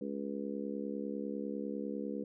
harmonic tone, 70 Hz, C#2, 18 cents sharp, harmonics 3 / 4 / 5 / 6 / 7, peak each -40 / -41 / -46 / -44 / -43 dBFS, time 0.01-2.24 s, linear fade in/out 5 ms, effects none

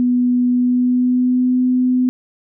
sine tone with pitch glide, 246.9 to 252.4 Hz, B3 to B3, 0 to +38 cents, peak -12 dBFS, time 0-2.09 s, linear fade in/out 0 ms, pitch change +38 cents, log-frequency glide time 0.5-1.59 s, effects none

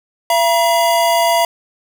square tone pair together, 677 / 956 Hz, E5 / A#5, +46 / +43 cents, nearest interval tritone, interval 597 cents, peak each -14 / -16 dBFS, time 0.3-1.45 s, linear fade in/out 2 ms, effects none

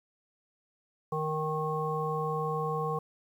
harmonic tone, 155.56 Hz, D#3, in tune, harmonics 1 / 3 / 5 / 7, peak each -34 / -33 / -37 / -34 dBFS, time 1.12-2.99 s, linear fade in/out 5 ms, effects 10-bit

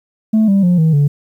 sine tone with pitch steps, 218.4 / 196.83 / 177.4 / 159.88 / 144.09 Hz, A3 / G3 / F3 / D#3 / D3, -13 / +7 / +27 / +47 / -33 cents, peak -6 dBFS, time 0.33-1.08 s, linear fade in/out 10 ms, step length 150 ms, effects tanh soft clip ceiling -7 dBFS + 8-bit

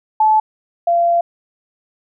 sine tone pair in turn, 866 / 686.6 Hz, A5 / F5, -28 / -30 cents, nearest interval major third, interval 402 cents, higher first, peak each -9 / -11 dBFS, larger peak first, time 0.2-0.4 / 0.87-1.21 s, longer second, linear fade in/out 5 ms, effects none

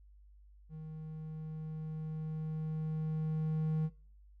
triangle tone with level ramp, 156.8 Hz, D#3, 14 cents sharp, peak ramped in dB -41 to -27 dBFS, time 0.69-3.9 s, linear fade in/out 50 ms, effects noise-tail reverb RT60 0.4 s tail -20 dB re dry + added 50 Hz sine -56 dBFS peak until 4.4 s

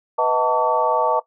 sine tone cluster, 494.5 / 631 / 735 / 894 / 1139 Hz, B4 / D#5 / F#5 / A5 / C#6, +2 / +24 / -12 / +27 / +47 cents, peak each -23 / -22 / -27 / -19 / -22 dBFS, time 0.18-1.2 s, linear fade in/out 10 ms, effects noise-tail reverb RT60 0.1 s tail -17 dB re dry

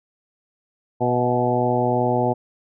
harmonic tone with a mistuned harmonic, 122.6 Hz, B2, 12 cents flat, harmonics 1 / 2 / 3 / 4 / 5 / 6 / 7, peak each -25 / -25 / -25 / -25 / -25 / -25 / -25 dBFS, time 1-2.34 s, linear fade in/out 20 ms, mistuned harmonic 5, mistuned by +36 cents, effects none

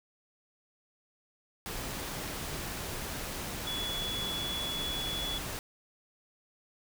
sine tone in noise, 3400 Hz, G#7, 40 cents sharp, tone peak -34 dBFS, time 3.67-5.38 s, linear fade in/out 0 ms, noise pink, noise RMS -38 dBFS, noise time 1.66-5.59 s, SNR +1 dB, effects none

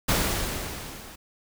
pink noise with level ramp, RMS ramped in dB -22 to -44 dBFS, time 0.08-1.16 s, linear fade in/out 10 ms, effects none

